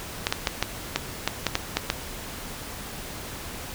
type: clicks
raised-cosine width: 0.2 ms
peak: -4 dBFS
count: 10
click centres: 0.269 / 0.325 / 0.472 / 0.626 / 0.96 / 1.276 / 1.467 / 1.554 / 1.77 / 1.901 s
effects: pink hiss -37 dBFS RMS until 3.74 s